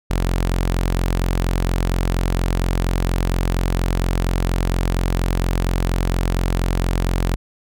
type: tone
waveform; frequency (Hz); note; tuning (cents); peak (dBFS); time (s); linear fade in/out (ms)
sawtooth; 44.27; F1; +24; -13; 0.1-7.36; 10
effects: none